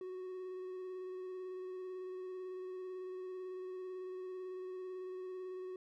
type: tone with vibrato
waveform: triangle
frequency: 370 Hz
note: F#4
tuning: in tune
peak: -40 dBFS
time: 0.01-5.76 s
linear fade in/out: 2 ms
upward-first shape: square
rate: 18 Hz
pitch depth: 14 cents each way
effects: none